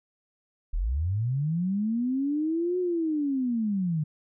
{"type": "linear two-way sweep", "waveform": "sine", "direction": "up then down", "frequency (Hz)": [33.55, 366.9, 147.1], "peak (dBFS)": -24, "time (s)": [0.73, 4.04], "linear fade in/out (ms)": 10, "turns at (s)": 2.79, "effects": []}